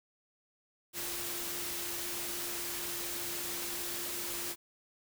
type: tone in noise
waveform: sine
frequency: 347.7 Hz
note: F4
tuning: 8 cents flat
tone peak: -47 dBFS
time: 0.93-4.56 s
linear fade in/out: 50 ms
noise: white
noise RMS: -38 dBFS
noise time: 0.93-4.56 s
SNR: -12 dB
effects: none